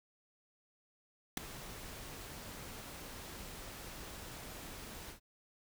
pink noise with ADSR envelope, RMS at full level -31 dBFS, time 1.37-5.2 s, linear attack 4 ms, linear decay 7 ms, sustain -17 dB, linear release 110 ms, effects none

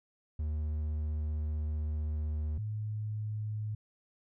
triangle / sine tone pair in turn, 76.3 / 106.88 Hz, D#2 / A2, -33 / -50 cents, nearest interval tritone, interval 583 cents, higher second, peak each -29 / -33 dBFS, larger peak first, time 0.39-2.58 / 2.58-3.75 s, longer first, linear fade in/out 5 ms, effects none

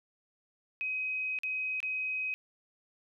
sine tone with dropouts, 2526 Hz, D#7, 26 cents sharp, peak -31 dBFS, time 0.81-2.34 s, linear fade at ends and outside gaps 0 ms, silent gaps 1.388-1.434 / 1.803-1.829 s, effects none

